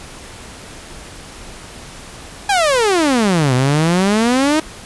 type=exponential two-way sweep; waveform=sawtooth; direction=down then up; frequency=835 to 123.4 to 319.3 Hz; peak=-8 dBFS; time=2.49-4.6 s; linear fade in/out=5 ms; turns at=3.54 s; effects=pink hiss -35 dBFS RMS until 4.85 s + resampled to 24000 Hz

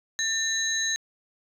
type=tone cluster; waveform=sine; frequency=1798 / 3943 / 6460 Hz; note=A6 / B7 / G#8; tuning=+37 / -4 / -49 cents; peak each=-28 dBFS; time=0.19-0.96 s; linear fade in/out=0 ms; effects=tanh soft clip ceiling -15 dBFS + 10-bit

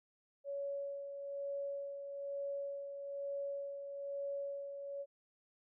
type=tone with tremolo; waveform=sine; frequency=561 Hz; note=C#5; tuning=21 cents sharp; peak=-37 dBFS; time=0.44-5.06 s; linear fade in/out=50 ms; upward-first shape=sine; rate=1.1 Hz; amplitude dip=50%; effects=none

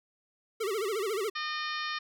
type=tone with vibrato; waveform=square; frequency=415.3 Hz; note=G#4; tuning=in tune; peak=-30 dBFS; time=0.6-1.3 s; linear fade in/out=10 ms; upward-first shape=sine; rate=14 Hz; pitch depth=170 cents each way
type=harmonic tone; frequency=610 Hz; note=D#5; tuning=34 cents flat; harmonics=2 / 3 / 4 / 5 / 6 / 7 / 8 / 9; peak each=-36 / -37 / -41 / -43 / -42 / -43 / -46 / -46 dBFS; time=1.35-1.99 s; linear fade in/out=10 ms
effects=none

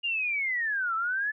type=linear two-way sweep; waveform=sine; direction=down then up; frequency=2844 to 1300 to 1744 Hz; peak=-26 dBFS; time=0.03-1.32 s; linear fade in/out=20 ms; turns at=0.95 s; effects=none

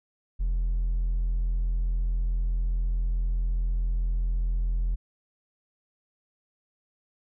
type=tone with hard clipping; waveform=sine; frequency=42.34 Hz; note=E1; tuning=47 cents sharp; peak=-24 dBFS; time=0.39-4.96 s; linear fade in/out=20 ms; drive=2 dB; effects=none

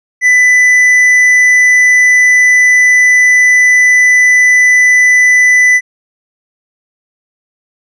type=tone with tanh clipping; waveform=triangle; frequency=1994 Hz; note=B6; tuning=16 cents sharp; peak=-5 dBFS; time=0.21-5.81 s; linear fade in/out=50 ms; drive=10 dB; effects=none

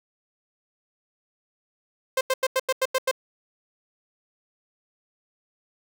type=tone bursts; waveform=sawtooth; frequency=523 Hz; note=C5; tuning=1 cent flat; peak=-16 dBFS; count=8; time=2.17-3.113 s; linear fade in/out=5 ms; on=40 ms; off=89 ms; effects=none

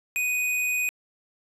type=tone; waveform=square; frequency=2489 Hz; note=D#7; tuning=in tune; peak=-24 dBFS; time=0.16-0.89 s; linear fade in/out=0 ms; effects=resampled to 32000 Hz + 10-bit

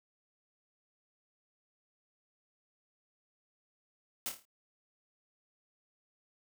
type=noise with echo; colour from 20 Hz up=white; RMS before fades=-36 dBFS; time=4.26-4.29 s; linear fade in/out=0 ms; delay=27 ms; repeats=6; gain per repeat=-6 dB; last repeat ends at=4.452 s; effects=none

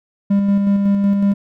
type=tone with tremolo; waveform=triangle; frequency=199.9 Hz; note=G3; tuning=34 cents sharp; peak=-9 dBFS; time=0.3-1.34 s; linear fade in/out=10 ms; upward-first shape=square; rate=5.4 Hz; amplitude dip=30%; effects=none

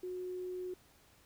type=tone with quantisation; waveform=sine; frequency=364.7 Hz; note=F#4; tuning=25 cents flat; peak=-38 dBFS; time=0.03-0.74 s; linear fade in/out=5 ms; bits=11; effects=pink hiss -65 dBFS RMS until 1.25 s

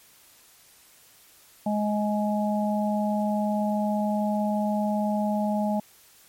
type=harmonic tone; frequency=209.4 Hz; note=G#3; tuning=15 cents sharp; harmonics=1 / 3 / 4; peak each=-24 / -29 / -30 dBFS; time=1.66-5.8 s; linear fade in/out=5 ms; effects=white hiss -55 dBFS RMS until 6.28 s + MP3 64 kbps

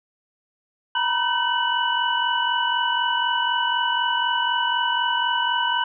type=tone cluster; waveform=sine; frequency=937 / 981 / 1525 / 2960 Hz; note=A#5 / B5 / G6 / F#7; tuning=+9 / -12 / -48 / 0 cents; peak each=-25 dBFS; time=0.95-5.84 s; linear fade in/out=5 ms; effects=none

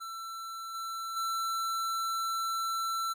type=tone with level steps; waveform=square; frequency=1340 Hz; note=E6; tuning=28 cents sharp; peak=-39 / -36 / -31 dBFS; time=0-3.14 s; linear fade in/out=20 ms; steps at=0.74 / 1.16 s; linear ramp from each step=10 ms; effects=none

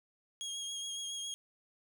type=tone with vibrato; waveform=25% pulse; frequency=3273 Hz; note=G#7; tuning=26 cents flat; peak=-34 dBFS; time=0.41-1.34 s; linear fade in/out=0 ms; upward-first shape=sine; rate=7.2 Hz; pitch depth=21 cents each way; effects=none

